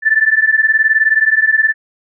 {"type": "beating tone pair", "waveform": "sine", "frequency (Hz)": [1751, 1770], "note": ["A6", "A6"], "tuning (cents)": [-9, 10], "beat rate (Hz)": 19, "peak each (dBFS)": -12, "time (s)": [0.02, 1.74], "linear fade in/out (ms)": 50, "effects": []}